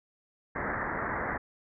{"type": "low-pass noise", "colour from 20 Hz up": "white", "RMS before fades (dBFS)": -33, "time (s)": [0.55, 1.38], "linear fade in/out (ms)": 10, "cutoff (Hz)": 2000, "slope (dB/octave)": 96, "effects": []}